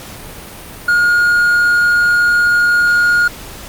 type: tone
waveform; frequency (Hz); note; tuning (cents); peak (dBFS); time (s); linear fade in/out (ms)
triangle; 1429; F6; +39; -7; 0.88-3.28; 5
effects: pink hiss -32 dBFS RMS until 3.68 s + Opus 48 kbps